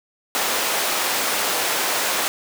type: high-pass noise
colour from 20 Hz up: pink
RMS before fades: -22 dBFS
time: 0.35-2.28 s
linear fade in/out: 0 ms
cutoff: 520 Hz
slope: 12 dB/octave
effects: none